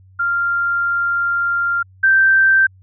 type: tone pair in turn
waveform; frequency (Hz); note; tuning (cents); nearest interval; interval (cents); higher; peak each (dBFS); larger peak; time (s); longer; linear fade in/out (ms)
sine; 1392 / 1562.5; F6 / G6; -6 / -6; major second; 200; second; -15 / -9; second; 0.19-1.83 / 2.03-2.67; first; 10
effects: added 94 Hz sine -44 dBFS peak until 2.82 s